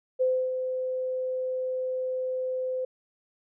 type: tone with ADSR envelope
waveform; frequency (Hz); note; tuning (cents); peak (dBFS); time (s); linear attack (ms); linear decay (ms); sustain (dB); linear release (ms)
sine; 513; C5; -34; -20; 0.19-2.85; 24; 290; -7; 5
effects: none